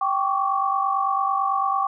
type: tone cluster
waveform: sine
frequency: 782 / 1106 / 1155 Hz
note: G5 / C#6 / D6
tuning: -4 / -4 / -29 cents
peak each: -24 dBFS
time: 0.01-1.87 s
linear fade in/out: 5 ms
effects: none